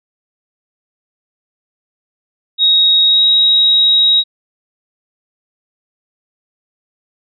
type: tone with pitch glide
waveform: sine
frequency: 3776 to 3807 Hz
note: A#7 to A#7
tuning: +22 to +36 cents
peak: -7 dBFS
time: 2.58-4.24 s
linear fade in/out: 50 ms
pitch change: +14 cents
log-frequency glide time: 3.04-3.24 s
effects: none